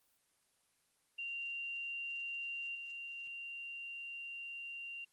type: tone with level steps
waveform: sine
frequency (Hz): 2771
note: F7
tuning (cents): -14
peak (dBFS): -39 / -43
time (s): 1.18-5.05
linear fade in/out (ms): 10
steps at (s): 2.75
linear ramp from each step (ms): 2
effects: white hiss -75 dBFS RMS until 5.12 s + Opus 24 kbps